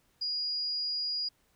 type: tone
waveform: sine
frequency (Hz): 4875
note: D#8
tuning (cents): -36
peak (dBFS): -30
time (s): 0.21-1.29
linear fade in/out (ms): 10
effects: pink hiss -70 dBFS RMS until 1.55 s